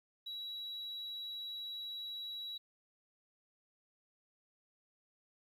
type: tone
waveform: sine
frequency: 3896 Hz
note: B7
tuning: 24 cents flat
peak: -39 dBFS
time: 0.26-2.58 s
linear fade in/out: 10 ms
effects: tanh soft clip ceiling -39 dBFS + 12-bit